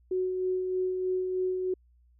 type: tone with tremolo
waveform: sine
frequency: 370 Hz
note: F#4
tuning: in tune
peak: -25 dBFS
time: 0.11-1.74 s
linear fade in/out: 5 ms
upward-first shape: sine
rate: 3.2 Hz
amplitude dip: 35%
effects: added 60 Hz sine -59 dBFS peak until 2.19 s